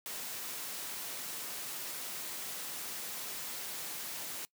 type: noise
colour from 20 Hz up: white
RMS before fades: -41 dBFS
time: 0.06-4.45 s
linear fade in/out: 0 ms
effects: noise-tail reverb RT60 0.1 s tail -22 dB re dry + high-pass 150 Hz 12 dB/octave